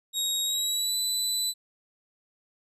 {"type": "tone with pitch glide", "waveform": "25% pulse", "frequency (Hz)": [3778, 3989], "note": ["A#7", "B7"], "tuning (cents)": [22, 17], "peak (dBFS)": -21, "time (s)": [0.13, 1.54], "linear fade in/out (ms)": 50, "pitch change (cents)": 95, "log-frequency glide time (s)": [0.44, 0.97], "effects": []}